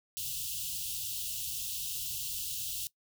white band-stop noise, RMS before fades -37 dBFS, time 0.17-2.87 s, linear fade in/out 0 ms, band 160 to 2700 Hz, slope 96 dB/octave, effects noise-tail reverb RT60 0.1 s tail -20 dB re dry

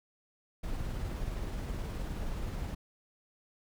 brown noise with tremolo, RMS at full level -35 dBFS, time 0.63-2.75 s, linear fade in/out 10 ms, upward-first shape triangle, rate 19 Hz, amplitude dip 25%, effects none

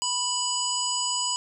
harmonic tone, 987.8 Hz, B5, in tune, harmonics 1 / 3 / 5 / 7 / 8, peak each -31 / -31 / -31 / -31 / -31 dBFS, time 0.02-1.36 s, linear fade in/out 0 ms, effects none

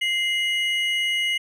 triangle tone pair together, 2087 / 2910 Hz, C7 / F#7, -5 / -29 cents, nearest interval tritone, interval 576 cents, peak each -22 dBFS, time 0.01-1.38 s, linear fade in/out 10 ms, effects none

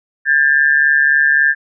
sine tone pair together, 1615.4 / 1759 Hz, G#6 / A6, -48 / -1 cents, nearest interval minor second, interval 147 cents, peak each -12 dBFS, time 0.25-1.55 s, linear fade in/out 50 ms, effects none

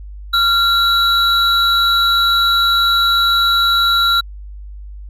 triangle tone pair together, 1381 / 3911 Hz, F6 / B7, -20 / -18 cents, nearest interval octave + tritone, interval 1802 cents, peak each -12 dBFS, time 0.33-4.21 s, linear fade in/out 10 ms, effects added 50 Hz sine -29 dBFS peak until 5.09 s

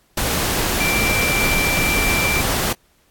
sine tone in noise, 2349 Hz, D7, in tune, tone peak -19 dBFS, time 0.8-2.41 s, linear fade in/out 5 ms, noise pink, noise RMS -20 dBFS, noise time 0.17-2.73 s, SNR -2 dB, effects pink hiss -59 dBFS RMS until 3.1 s + AAC 64 kbps

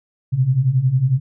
sine beating tone pair, 123 / 134 Hz, B2 / C3, -7 / +42 cents, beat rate 11 Hz, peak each -19 / -15 dBFS, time 0.32-1.2 s, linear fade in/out 20 ms, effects none

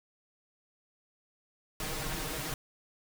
pink noise with comb filter, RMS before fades -36 dBFS, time 1.8-2.54 s, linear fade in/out 2 ms, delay 6.4 ms, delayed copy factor +0.8, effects none

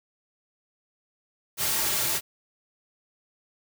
white noise with comb filter, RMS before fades -26 dBFS, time 1.57-2.21 s, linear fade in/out 50 ms, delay 4 ms, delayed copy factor -0.6, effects none

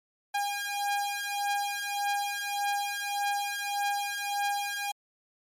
sawtooth beating tone pair, 810 / 811.7 Hz, G#5 / G#5, -43 / -40 cents, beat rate 1.7 Hz, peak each -28 dBFS, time 0.34-4.92 s, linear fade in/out 10 ms, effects MP3 64 kbps

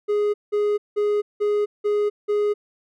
triangle tone bursts, 415.3 Hz, G#4, in tune, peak -16 dBFS, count 6, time 0.08-2.54 s, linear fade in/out 20 ms, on 260 ms, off 180 ms, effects none

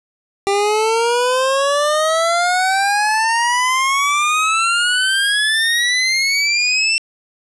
25% pulse exponential sweep, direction up, 394.1 to 2700 Hz, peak -10 dBFS, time 0.47-6.98 s, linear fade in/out 0 ms, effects resampled to 24000 Hz + 7-bit

